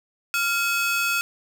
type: ring-modulated tone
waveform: 40% pulse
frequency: 1975.5 Hz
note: B6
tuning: in tune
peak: -17 dBFS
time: 0.34-1.21 s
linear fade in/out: 0 ms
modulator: 585 Hz
effects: none